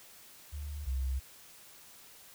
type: tone pair in turn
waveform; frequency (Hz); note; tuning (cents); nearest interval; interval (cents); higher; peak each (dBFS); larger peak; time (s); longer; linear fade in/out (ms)
sine; 73.42 / 65.6; D2 / C2; 0 / +5; major second; 195; first; -37 / -30; second; 0.52-0.86 / 0.86-1.2; neither; 20
effects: white hiss -55 dBFS RMS until 2.34 s